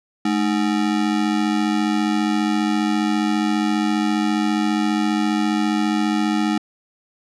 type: ring-modulated tone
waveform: square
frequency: 261.6 Hz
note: C4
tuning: in tune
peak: -15 dBFS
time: 0.25-6.58 s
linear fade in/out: 5 ms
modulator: 47.4 Hz
effects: low-pass 6000 Hz 12 dB/octave